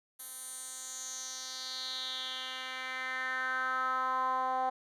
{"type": "tone with band-pass filter sweep", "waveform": "10% pulse", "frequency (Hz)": 258.5, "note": "C4", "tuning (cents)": -21, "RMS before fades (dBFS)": -36, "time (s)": [0.19, 4.7], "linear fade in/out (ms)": 10, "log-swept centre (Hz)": [11000, 800], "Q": 4.2, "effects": []}